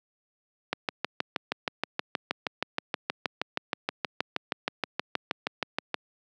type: click train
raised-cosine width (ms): 0.3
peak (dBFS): -10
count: 34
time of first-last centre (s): 0.73-5.943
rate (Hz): 6.33
effects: high-pass 200 Hz 12 dB/octave